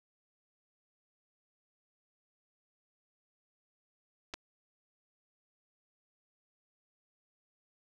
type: clicks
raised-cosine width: 0.2 ms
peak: -23 dBFS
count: 2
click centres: 4.338 / 4.341 s
effects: none